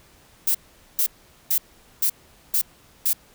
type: noise bursts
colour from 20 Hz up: violet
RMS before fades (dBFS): -20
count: 6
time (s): 0.47-3.132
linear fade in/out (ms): 5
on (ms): 77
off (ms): 440
effects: pink hiss -54 dBFS RMS until 3.34 s